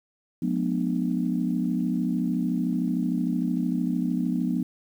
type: tone cluster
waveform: sine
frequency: 180.2 / 213.2 / 246.5 / 299.8 Hz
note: F#3 / G#3 / B3 / D4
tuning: -45 / +46 / -3 / +36 cents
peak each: -27 / -32 / -26 / -30 dBFS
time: 0.42-4.63 s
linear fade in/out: 5 ms
effects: tanh soft clip ceiling -12 dBFS + 9-bit